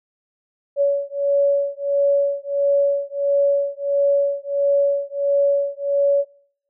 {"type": "beating tone pair", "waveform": "sine", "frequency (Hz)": [563, 564.5], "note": ["C#5", "C#5"], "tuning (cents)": [27, 31], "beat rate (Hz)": 1.5, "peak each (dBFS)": -19, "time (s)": [0.76, 6.25], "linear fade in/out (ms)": 50, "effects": ["noise-tail reverb RT60 0.7 s tail -24 dB re dry"]}